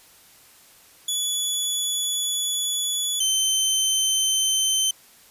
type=tone pair in turn; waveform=20% pulse; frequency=3418 / 3088 Hz; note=G#7 / G7; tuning=+49 / -27 cents; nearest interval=major second; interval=176 cents; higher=first; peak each=-17 / -14 dBFS; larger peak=second; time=1.08-3.2 / 3.2-4.91 s; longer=first; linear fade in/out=5 ms; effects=white hiss -52 dBFS RMS until 5.3 s + resampled to 32000 Hz